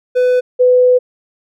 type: tone pair in turn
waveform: triangle / sine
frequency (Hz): 500 / 500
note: B4 / B4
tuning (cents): +21 / +21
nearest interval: unison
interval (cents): 0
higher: neither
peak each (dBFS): -7 / -6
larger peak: second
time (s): 0.15-0.41 / 0.59-0.99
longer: second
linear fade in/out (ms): 20
effects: none